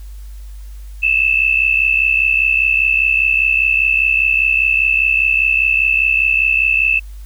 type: tone pair together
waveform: sine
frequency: 2598 / 2663 Hz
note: E7 / E7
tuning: -26 / +17 cents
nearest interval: unison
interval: 43 cents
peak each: -14 dBFS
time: 1.02-7 s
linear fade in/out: 20 ms
effects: added 50 Hz sine -29 dBFS peak until 7.25 s + white hiss -50 dBFS RMS until 7.25 s